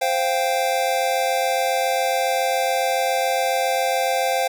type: chord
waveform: square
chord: C suspended fourth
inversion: none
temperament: just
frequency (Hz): 523.3 / 697.7 / 784.9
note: C5 / F5 / G5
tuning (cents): 0 / -2 / +2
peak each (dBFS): -24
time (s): 0.01-4.48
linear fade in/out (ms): 10
effects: none